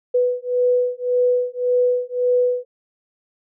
sine beating tone pair, 493.9 / 495.7 Hz, B4 / B4, 0 / +6 cents, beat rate 1.8 Hz, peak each -19 dBFS, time 0.14-2.65 s, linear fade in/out 10 ms, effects none

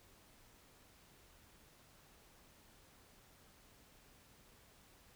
silence, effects pink hiss -65 dBFS RMS until 5.15 s

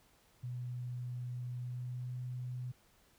sine tone with pitch glide, 123.47 to 125.12 Hz, B2 to B2, 0 to +23 cents, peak -38 dBFS, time 0.43-2.72 s, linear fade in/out 10 ms, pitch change +23 cents, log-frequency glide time 1.58-2.16 s, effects pink hiss -68 dBFS RMS until 3.18 s

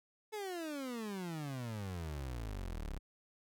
30% pulse exponential sweep, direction down, 440 to 32.04 Hz, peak -37 dBFS, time 0.32-2.99 s, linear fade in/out 20 ms, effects none

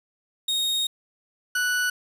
40% pulse tone pair in turn, 3729 / 1479.9 Hz, A#7 / F#6, 0 / 0 cents, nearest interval octave + major third, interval 1600 cents, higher first, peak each -21 dBFS, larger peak neither, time 0.48-0.87 / 1.55-1.9 s, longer first, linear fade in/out 5 ms, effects resampled to 32000 Hz + 8-bit

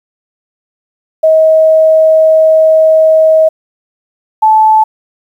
sine tone pair in turn, 635 / 870.7 Hz, D#5 / A5, +35 / -18 cents, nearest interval perfect fourth, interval 547 cents, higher second, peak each -3 dBFS, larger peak neither, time 1.23-3.49 / 4.42-4.84 s, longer first, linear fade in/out 10 ms, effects 7-bit

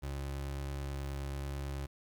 30% pulse tone, 69.3 Hz, C#2, in tune, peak -34 dBFS, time 0.02-1.87 s, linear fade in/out 20 ms, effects 11-bit

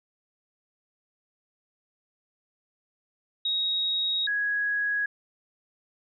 sine tone pair in turn, 3782 / 1663.9 Hz, A#7 / G#6, +24 / +3 cents, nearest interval octave + major second, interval 1421 cents, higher first, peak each -24 / -24 dBFS, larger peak neither, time 3.45-4.27 / 4.27-5.06 s, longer first, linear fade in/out 5 ms, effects none

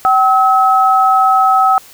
sine tone pair together, 765.8 / 1288 Hz, G5 / E6, -41 / -41 cents, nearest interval major sixth, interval 900 cents, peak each -10 dBFS, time 0.05-1.78 s, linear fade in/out 0 ms, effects white hiss -40 dBFS RMS until 1.93 s

